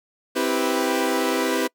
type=chord; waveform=sawtooth; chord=C major seventh; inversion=none; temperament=equal with one note detuned; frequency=261.6 / 326.6 / 392 / 493.9 Hz; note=C4 / E4 / G4 / B4; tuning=0 / -16 / 0 / 0 cents; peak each=-22 dBFS; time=0.35-1.68 s; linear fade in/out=20 ms; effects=noise-tail reverb RT60 0.1 s tail -25 dB re dry